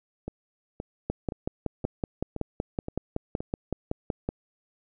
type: two click trains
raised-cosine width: 2 ms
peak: -20 / -14 dBFS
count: 7 / 18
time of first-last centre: 0.28-3.405 / 1.1-4.289 s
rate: 1.92 / 5.33 Hz
effects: none